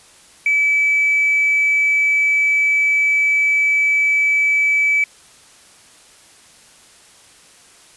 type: tone with hard clipping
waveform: sine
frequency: 2300 Hz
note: D7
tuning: 37 cents flat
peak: -13 dBFS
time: 0.46-5.04 s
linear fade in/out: 2 ms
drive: 1 dB
effects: white hiss -47 dBFS RMS until 7.96 s + resampled to 24000 Hz